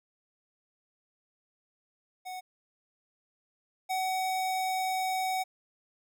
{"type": "tone pair in turn", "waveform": "square", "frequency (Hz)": [740, 751.6], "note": ["F#5", "F#5"], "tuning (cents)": [0, 27], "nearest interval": "unison", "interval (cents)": 27, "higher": "second", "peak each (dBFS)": [-38, -29], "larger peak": "second", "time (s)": [[2.25, 2.41], [3.89, 5.44]], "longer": "second", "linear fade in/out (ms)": 20, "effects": []}